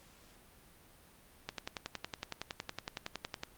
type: click train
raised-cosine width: 0.2 ms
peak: -20 dBFS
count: 22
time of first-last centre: 1.49-3.434 s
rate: 10.8 Hz
effects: pink hiss -61 dBFS RMS until 3.57 s + Opus 48 kbps